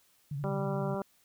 sine tone with vibrato, 142 Hz, C#3, 42 cents sharp, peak -33 dBFS, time 0.31-0.95 s, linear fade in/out 5 ms, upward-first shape sine, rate 13 Hz, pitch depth 83 cents each way
harmonic tone, 196 Hz, G3, in tune, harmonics 1 / 2 / 3 / 4 / 5 / 6 / 7, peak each -36 / -37 / -37 / -42 / -43 / -46 / -46 dBFS, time 0.44-1.02 s, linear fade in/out 0 ms
effects white hiss -67 dBFS RMS until 1.24 s

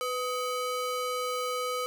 square ring-modulated tone, 880 Hz, A5, in tune, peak -27 dBFS, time 0.01-1.86 s, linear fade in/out 0 ms, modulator 381 Hz, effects none

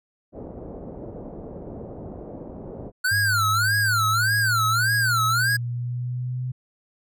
white low-pass noise, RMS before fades -37 dBFS, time 0.32-2.92 s, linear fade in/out 50 ms, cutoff 560 Hz, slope 24 dB/octave
square tone with vibrato, 1457 Hz, F#6, 27 cents flat, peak -20 dBFS, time 3.04-5.57 s, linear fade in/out 10 ms, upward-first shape sine, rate 1.7 Hz, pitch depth 220 cents each way
sine exponential sweep, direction up, 102 to 127.2 Hz, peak -25 dBFS, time 3.11-6.52 s, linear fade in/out 10 ms
effects none

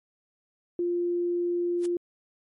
sine tone, 349.2 Hz, F4, in tune, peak -24 dBFS, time 0.79-1.97 s, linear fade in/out 2 ms
white noise with exponential growth, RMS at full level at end -37 dBFS, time 1.77-1.86 s, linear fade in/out 5 ms, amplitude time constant 18 ms
effects MP3 48 kbps

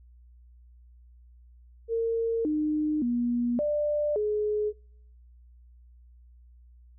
sine tone with pitch steps, 457.3 / 304.2 / 240.4 / 593 / 421.7 Hz, A#4 / D#4 / B3 / D5 / G#4, -33 / -39 / -46 / +17 / +26 cents, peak -24 dBFS, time 1.88-4.73 s, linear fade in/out 50 ms, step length 570 ms, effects noise-tail reverb RT60 0.7 s tail -26 dB re dry + added 60 Hz sine -51 dBFS peak until 6.98 s

